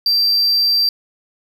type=tone; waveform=triangle; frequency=4699 Hz; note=D8; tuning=in tune; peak=-11 dBFS; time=0.06-0.89 s; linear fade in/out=2 ms; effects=8-bit